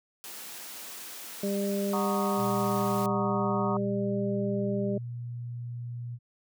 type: high-pass noise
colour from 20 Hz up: white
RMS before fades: -42 dBFS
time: 0.24-3.06 s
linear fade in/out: 0 ms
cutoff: 180 Hz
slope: 24 dB/octave
type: harmonic tone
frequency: 199.6 Hz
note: G3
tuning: 32 cents sharp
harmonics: 1 / 2 / 3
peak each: -29 / -32 / -34 dBFS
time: 1.43-4.98 s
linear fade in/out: 5 ms
type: chord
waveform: sine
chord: D# minor seventh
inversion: first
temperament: equal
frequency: 740 / 932.3 / 1108.7 / 1244.5 Hz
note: F#5 / A#5 / C#6 / D#6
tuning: 0 / 0 / 0 / 0 cents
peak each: -35 dBFS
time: 1.93-3.77 s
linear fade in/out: 2 ms
type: tone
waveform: sine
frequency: 120 Hz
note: B2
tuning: 49 cents flat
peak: -34 dBFS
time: 2.36-6.19 s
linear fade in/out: 50 ms
effects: none